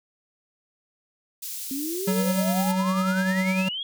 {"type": "high-pass noise", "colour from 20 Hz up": "white", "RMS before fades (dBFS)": -34, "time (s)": [1.42, 2.72], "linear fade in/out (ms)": 10, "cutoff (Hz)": 4500, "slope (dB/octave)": 12}
{"type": "exponential sweep", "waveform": "sine", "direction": "up", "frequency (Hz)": [261.6, 3355], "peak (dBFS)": -28, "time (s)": [1.71, 3.83], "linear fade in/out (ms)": 2}
{"type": "tone with tremolo", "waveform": "square", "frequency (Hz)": 187.9, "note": "F#3", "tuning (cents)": 27, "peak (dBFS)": -21, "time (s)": [2.07, 3.69], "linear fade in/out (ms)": 10, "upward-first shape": "sine", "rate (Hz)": 10, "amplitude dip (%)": 40}
{"effects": []}